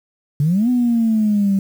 sine exponential two-way sweep, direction up then down, 138.4 to 251.2 to 192.7 Hz, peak -12 dBFS, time 0.4-1.59 s, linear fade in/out 2 ms, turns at 0.69 s, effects tanh soft clip ceiling -8 dBFS + 7-bit

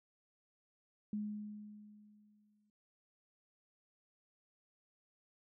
sine tone with exponential decay, 209.6 Hz, G#3, 16 cents sharp, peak -35 dBFS, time 1.13-2.7 s, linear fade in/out 2 ms, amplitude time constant 340 ms, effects none

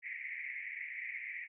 white band-pass noise, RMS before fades -43 dBFS, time 0.02-1.48 s, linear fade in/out 50 ms, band 1900 to 2300 Hz, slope 96 dB/octave, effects none

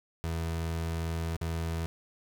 30% pulse tone with dropouts, 82.41 Hz, E2, in tune, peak -28 dBFS, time 0.24-1.86 s, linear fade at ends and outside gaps 0 ms, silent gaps 1.366-1.413 s, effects none

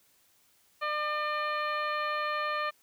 harmonic tone, 601 Hz, D5, 40 cents sharp, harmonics 1 / 2 / 3 / 4 / 5 / 6 / 7, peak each -36 / -31 / -36 / -40 / -45 / -51 / -46 dBFS, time 0.81-2.71 s, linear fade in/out 20 ms, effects white hiss -66 dBFS RMS until 2.82 s

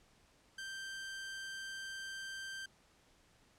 sawtooth tone, 1568 Hz, G6, in tune, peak -39 dBFS, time 0.58-2.66 s, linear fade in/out 5 ms, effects pink hiss -68 dBFS RMS until 3.58 s + low-pass 9000 Hz 12 dB/octave

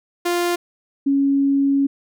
sawtooth / sine tone pair in turn, 349.2 / 277.2 Hz, F4 / C#4, 0 / 0 cents, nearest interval major third, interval 400 cents, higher first, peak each -14 dBFS, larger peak neither, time 0.25-0.56 / 1.06-1.87 s, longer second, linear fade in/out 10 ms, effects none

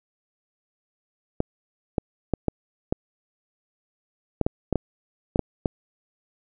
clicks, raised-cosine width 2 ms, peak -8 dBFS, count 12, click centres 1.404 / 1.982 / 2.337 / 2.483 / 2.925 / 4.413 / 4.465 / 4.727 / 4.757 / 5.359 / 5.393 / 5.658 s, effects none

